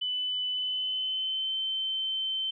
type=tone with pitch glide; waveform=sine; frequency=2999 to 3089 Hz; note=F#7 to G7; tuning=+23 to -26 cents; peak=-28 dBFS; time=0.01-2.51 s; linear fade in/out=10 ms; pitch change=+51 cents; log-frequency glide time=0.49-1.55 s; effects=none